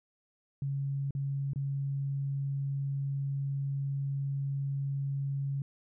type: tone with dropouts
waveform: sine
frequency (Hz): 138.59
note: C#3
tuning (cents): 0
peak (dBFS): -30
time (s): 0.62-5.62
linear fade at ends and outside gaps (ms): 2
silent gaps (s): 1.108-1.15 / 1.534-1.559
effects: none